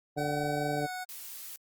harmonic tone, 146.83 Hz, D3, in tune, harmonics 1 / 2 / 3 / 4 / 5, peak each -36 / -36 / -36 / -36 / -36 dBFS, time 0.16-0.87 s, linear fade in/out 20 ms
25% pulse tone with pitch glide, 759 to 736.5 Hz, F#5 to F#5, +44 to -8 cents, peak -32 dBFS, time 0.17-1.05 s, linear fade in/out 20 ms, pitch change -52 cents, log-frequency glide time 0.77-0.88 s
blue noise, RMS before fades -43 dBFS, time 1.09-1.56 s, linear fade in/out 0 ms
effects Opus 48 kbps

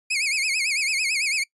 sawtooth tone with vibrato, 2349 Hz, D7, in tune, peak -18 dBFS, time 0.1-1.44 s, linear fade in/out 10 ms, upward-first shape sine, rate 9 Hz, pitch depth 170 cents each way, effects noise-tail reverb RT60 0.1 s tail -24 dB re dry + resampled to 24000 Hz

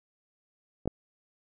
clicks, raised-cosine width 2 ms, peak -24 / -12 dBFS, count 2, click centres 0.857 / 0.876 s, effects none

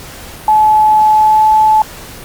sine tone with pitch glide, 859 to 865.5 Hz, A5 to A5, -42 to -29 cents, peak -5 dBFS, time 0.48-1.82 s, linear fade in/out 2 ms, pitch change +13 cents, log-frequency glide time 1.09-1.49 s, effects pink hiss -31 dBFS RMS until 2.24 s + Opus 48 kbps

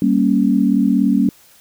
sine chord, G diminished, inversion none, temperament equal, 196 / 233.1 / 277.2 Hz, G3 / Bb3 / Db4, 0 / 0 / 0 cents, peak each -16 dBFS, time 0.02-1.29 s, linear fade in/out 2 ms, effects white hiss -49 dBFS RMS until 1.6 s

